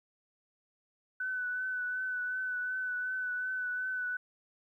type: tone with vibrato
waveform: sine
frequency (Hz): 1500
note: F#6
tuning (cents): +23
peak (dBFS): -32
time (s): 1.2-4.17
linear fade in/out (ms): 5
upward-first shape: triangle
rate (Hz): 2.7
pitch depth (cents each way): 28
effects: 12-bit